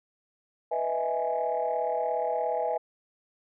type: chord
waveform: sine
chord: E major seventh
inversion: second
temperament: equal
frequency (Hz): 493.9 / 622.3 / 659.3 / 830.6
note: B4 / D#5 / E5 / G#5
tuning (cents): 0 / 0 / 0 / 0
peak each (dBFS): -31 / -32 / -30 / -30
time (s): 0.71-2.78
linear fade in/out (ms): 10
effects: tanh soft clip ceiling -18 dBFS